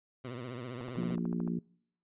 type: tone with vibrato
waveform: 15% pulse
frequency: 123.47 Hz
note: B2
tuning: in tune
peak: -33 dBFS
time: 0.24-1.16 s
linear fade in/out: 10 ms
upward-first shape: triangle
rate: 15 Hz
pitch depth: 130 cents each way
type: click train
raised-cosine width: 1 ms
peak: -31 dBFS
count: 10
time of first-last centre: 0.81-1.477 s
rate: 13.5 Hz
type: harmonic tone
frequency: 58.27 Hz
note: A#1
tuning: in tune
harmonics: 3 / 4 / 5 / 6 / 7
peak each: -33 / -35 / -44 / -43 / -49 dBFS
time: 0.97-1.59 s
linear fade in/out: 5 ms
effects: noise-tail reverb RT60 0.7 s tail -26 dB re dry + resampled to 8000 Hz